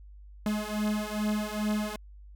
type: beating tone pair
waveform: 45% pulse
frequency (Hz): 210.4 / 212.8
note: G#3 / G#3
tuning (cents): +23 / +42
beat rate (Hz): 2.4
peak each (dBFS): -31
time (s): 0.46-1.96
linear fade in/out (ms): 2
effects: added 50 Hz sine -46 dBFS peak until 2.35 s

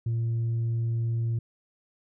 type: tone with tanh clipping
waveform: sine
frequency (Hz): 115.4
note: A#2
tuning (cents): -17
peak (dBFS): -25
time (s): 0.06-1.39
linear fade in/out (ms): 5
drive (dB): 1
effects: none

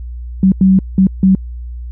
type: tone bursts at uneven times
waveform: sine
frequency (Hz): 190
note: F#3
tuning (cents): +46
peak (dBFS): -5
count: 4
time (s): 0.43-0.52 / 0.61-0.79 / 0.98-1.07 / 1.23-1.35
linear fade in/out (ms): 2
effects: added 60 Hz sine -23 dBFS peak until 1.91 s

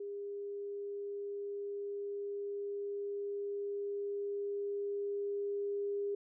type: tone with level ramp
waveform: sine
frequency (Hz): 404.3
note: G#4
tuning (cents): -46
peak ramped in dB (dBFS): -39 to -33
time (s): 0-6.15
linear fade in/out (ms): 5
effects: none

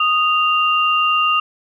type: tone pair together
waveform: sine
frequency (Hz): 1240 / 2784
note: D#6 / F7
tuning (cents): -6 / -6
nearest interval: octave + major second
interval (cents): 1400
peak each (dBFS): -15 / -17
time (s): 0-1.4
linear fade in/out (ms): 5
effects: none

